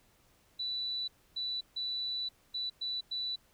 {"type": "tone bursts at uneven times", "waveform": "sine", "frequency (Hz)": 3965, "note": "B7", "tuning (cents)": 6, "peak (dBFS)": -33, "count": 6, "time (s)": [[0.59, 1.08], [1.36, 1.61], [1.76, 2.29], [2.54, 2.7], [2.81, 3.01], [3.11, 3.36]], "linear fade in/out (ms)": 10, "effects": ["pink hiss -67 dBFS RMS until 3.53 s"]}